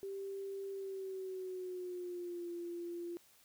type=tone with pitch glide; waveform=sine; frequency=392 to 345.2 Hz; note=G4 to F4; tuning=0 to -20 cents; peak=-40 dBFS; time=0.03-3.17 s; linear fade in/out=0 ms; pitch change=-220 cents; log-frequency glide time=0.71-2.5 s; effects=white hiss -66 dBFS RMS until 3.44 s